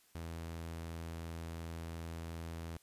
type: tone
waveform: sawtooth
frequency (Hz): 82.8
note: E2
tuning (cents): +8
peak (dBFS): -38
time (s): 0.15-2.77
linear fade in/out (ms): 0
effects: white hiss -68 dBFS RMS until 2.82 s + resampled to 32000 Hz